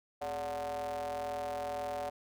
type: ring-modulated tone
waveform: square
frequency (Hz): 79.5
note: D#2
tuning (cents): +38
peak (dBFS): -33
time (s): 0.21-2.1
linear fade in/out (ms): 10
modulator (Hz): 657
effects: none